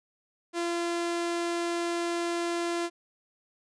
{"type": "tone", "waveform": "sawtooth", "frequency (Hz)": 342.5, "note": "F4", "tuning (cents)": -34, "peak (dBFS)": -24, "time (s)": [0.53, 2.9], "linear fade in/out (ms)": 50, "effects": ["resampled to 22050 Hz"]}